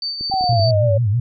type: tone with tremolo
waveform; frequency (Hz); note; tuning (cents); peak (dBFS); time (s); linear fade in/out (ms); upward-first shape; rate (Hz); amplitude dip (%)
sine; 4575; D8; -46; -20; 0.02-0.71; 2; triangle; 5.2; 55
type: clicks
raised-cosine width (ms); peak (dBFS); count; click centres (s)
3; -21; 7; 0.21 / 0.299 / 0.34 / 0.41 / 0.441 / 0.528 / 0.596
type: exponential sweep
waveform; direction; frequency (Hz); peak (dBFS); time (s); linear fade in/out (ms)
sine; down; 784 to 554.4; -16; 0.31-0.98; 10
type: tone with vibrato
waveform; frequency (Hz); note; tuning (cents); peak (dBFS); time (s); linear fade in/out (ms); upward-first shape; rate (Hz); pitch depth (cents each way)
sine; 110; A2; 0; -14; 0.49-1.2; 5; sine; 6.2; 180
effects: none